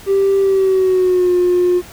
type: tone with pitch glide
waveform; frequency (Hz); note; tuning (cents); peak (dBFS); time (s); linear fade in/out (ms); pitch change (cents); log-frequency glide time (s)
triangle; 392 to 357.4; G4 to F4; 0 to +40; -7; 0.06-1.82; 50; -160; 0.4-1.33
effects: tanh soft clip ceiling -7 dBFS + pink hiss -38 dBFS RMS until 1.92 s